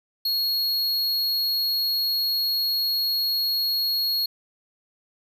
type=tone; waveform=square; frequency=4312 Hz; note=C#8; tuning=49 cents flat; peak=-22 dBFS; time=0.25-4.26 s; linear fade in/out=5 ms; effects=none